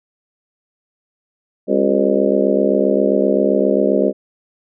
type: harmonic tone with a mistuned harmonic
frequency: 67.6 Hz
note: C#2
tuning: 43 cents flat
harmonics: 3 / 4 / 5 / 6 / 7 / 8 / 9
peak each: -20 / -20 / -20 / -20 / -20 / -20 / -20 dBFS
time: 1.67-4.13 s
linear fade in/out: 50 ms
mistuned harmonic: 5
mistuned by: +93 cents
effects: none